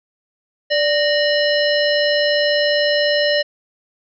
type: harmonic tone with a mistuned harmonic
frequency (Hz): 587.3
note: D5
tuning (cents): 0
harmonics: 1 / 3 / 5 / 7 / 9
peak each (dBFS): -16 / -21 / -23 / -24 / -26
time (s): 0.7-3.43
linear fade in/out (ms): 20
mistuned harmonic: 3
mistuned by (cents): +86
effects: none